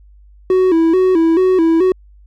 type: tone with vibrato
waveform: triangle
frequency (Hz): 349.2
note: F4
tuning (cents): 0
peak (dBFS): -7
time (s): 0.5-1.92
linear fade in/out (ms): 2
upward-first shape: square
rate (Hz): 2.3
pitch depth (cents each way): 110
effects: added 50 Hz sine -41 dBFS peak until 2.26 s